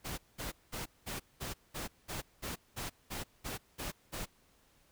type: noise bursts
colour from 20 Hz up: pink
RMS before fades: -40 dBFS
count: 13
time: 0.04-4.26 s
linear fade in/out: 20 ms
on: 140 ms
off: 200 ms
effects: pink hiss -68 dBFS RMS until 4.91 s